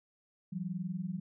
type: tone pair together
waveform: sine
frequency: 168.56 / 189.2 Hz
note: E3 / F#3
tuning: +39 / +39 cents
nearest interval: major second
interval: 200 cents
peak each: -38 / -37 dBFS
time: 0.52-1.2 s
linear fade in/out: 10 ms
effects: none